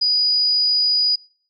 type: tone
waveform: sine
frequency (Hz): 4923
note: D#8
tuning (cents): -19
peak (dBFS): -14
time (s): 0.01-1.16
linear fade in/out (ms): 10
effects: noise-tail reverb RT60 0.5 s tail -25 dB re dry + MP3 96 kbps